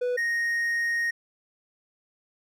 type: tone pair in turn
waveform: triangle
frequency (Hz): 493.9 / 1864.7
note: B4 / A#6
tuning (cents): 0 / 0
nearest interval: octave + major seventh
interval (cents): 2300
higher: second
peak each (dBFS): -22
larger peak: neither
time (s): 0.01-0.17 / 0.17-1.11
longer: second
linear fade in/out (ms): 10
effects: none